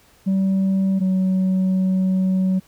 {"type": "tone pair in turn", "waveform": "sine", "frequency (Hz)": [192.1, 187.6], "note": ["G3", "F#3"], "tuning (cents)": [-35, 24], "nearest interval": "unison", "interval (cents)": 41, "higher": "first", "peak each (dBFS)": -13, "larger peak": "neither", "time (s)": [[0.26, 1], [1, 2.6]], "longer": "second", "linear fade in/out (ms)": 20, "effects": ["tanh soft clip ceiling -15 dBFS", "pink hiss -54 dBFS RMS until 2.67 s"]}